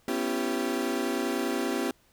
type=chord; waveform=35% pulse; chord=C# half-diminished seventh; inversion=third; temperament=equal with one note detuned; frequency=246.9 / 277.2 / 337.3 / 392 Hz; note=B3 / C#4 / E4 / G4; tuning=0 / 0 / +40 / 0 cents; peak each=-31 dBFS; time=0.08-1.91 s; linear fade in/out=2 ms; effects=pink hiss -64 dBFS RMS until 2.12 s